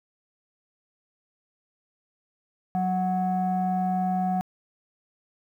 sine tone pair together, 185 / 738.7 Hz, F#3 / F#5, 0 / -3 cents, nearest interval 2 octaves, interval 2397 cents, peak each -24 dBFS, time 2.75-4.41 s, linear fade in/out 0 ms, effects tanh soft clip ceiling -18 dBFS + 10-bit

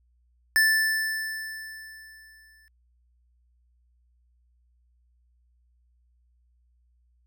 square tone with exponential decay, 1760 Hz, A6, in tune, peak -17 dBFS, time 0.56-2.68 s, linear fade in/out 0 ms, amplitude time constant 460 ms, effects added 60 Hz sine -62 dBFS peak until 7.26 s

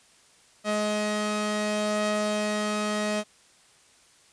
sawtooth tone pair together, 210.8 / 631.7 Hz, G#3 / D#5, +26 / +26 cents, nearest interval octave + perfect fifth, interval 1900 cents, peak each -24 dBFS, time 0.64-3.24 s, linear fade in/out 50 ms, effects white hiss -58 dBFS RMS until 4.32 s + resampled to 22050 Hz

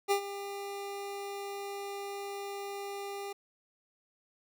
25% pulse tone with ADSR envelope, 400.1 Hz, G4, 35 cents sharp, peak -20 dBFS, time 0.08-3.33 s, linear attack 32 ms, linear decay 90 ms, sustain -14 dB, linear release 8 ms, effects none

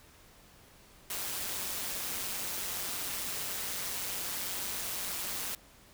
white noise with amplitude modulation, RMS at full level -34 dBFS, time 1.1-5.55 s, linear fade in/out 2 ms, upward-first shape sine, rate 188 Hz, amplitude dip 55%, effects pink hiss -58 dBFS RMS until 5.93 s

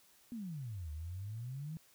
sine exponential two-way sweep, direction down then up, 246.9 to 73.42 to 164.4 Hz, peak -40 dBFS, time 0.32-1.77 s, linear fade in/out 0 ms, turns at 0.91 s, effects white hiss -66 dBFS RMS until 1.94 s

